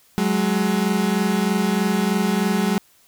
35% pulse tone pair together, 187.11 / 210.3 Hz, F#3 / G#3, +20 / +22 cents, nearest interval major second, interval 202 cents, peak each -19 dBFS, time 0.18-2.78 s, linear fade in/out 0 ms, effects white hiss -56 dBFS RMS until 3.07 s

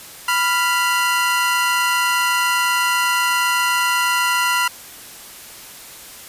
25% pulse tone pair together, 987.8 / 1388.5 Hz, B5 / F6, 0 / -10 cents, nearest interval tritone, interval 590 cents, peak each -15 dBFS, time 0.28-4.68 s, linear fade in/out 5 ms, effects white hiss -38 dBFS RMS until 6.28 s + resampled to 32000 Hz

